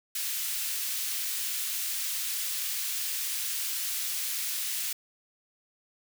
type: high-pass noise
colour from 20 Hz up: white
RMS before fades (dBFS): -32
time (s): 0.15-4.93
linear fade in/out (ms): 5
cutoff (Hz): 2200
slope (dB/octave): 12
effects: none